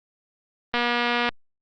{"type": "click train", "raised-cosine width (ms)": 0.3, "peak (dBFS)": -7, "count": 133, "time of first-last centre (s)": [0.74, 1.29], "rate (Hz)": 240, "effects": ["low-pass 4000 Hz 12 dB/octave", "Opus 32 kbps"]}